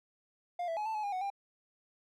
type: tone with pitch steps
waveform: triangle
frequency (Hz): 704 / 661 / 845 / 883 / 851 / 810 / 741 / 797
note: F5 / E5 / G#5 / A5 / G#5 / G#5 / F#5 / G5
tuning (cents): +14 / +5 / +30 / +6 / +42 / -43 / +2 / +28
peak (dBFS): -31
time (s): 0.59-1.302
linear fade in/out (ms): 5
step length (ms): 89
effects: none